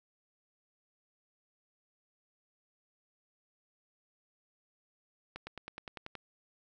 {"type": "accelerating click train", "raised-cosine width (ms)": 0.3, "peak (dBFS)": -26, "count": 9, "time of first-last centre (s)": [5.36, 6.153], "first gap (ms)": 110, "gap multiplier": 0.97, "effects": []}